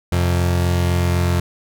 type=tone pair together; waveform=35% pulse; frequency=88 / 131.94 Hz; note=F2 / C3; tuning=+14 / +15 cents; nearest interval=perfect fifth; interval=701 cents; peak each=-14 / -22 dBFS; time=0.12-1.4 s; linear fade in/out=5 ms; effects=none